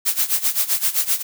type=noise with tremolo; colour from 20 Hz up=blue; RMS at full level=-17 dBFS; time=0.05-1.23 s; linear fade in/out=20 ms; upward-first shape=sine; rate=7.7 Hz; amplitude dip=85%; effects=none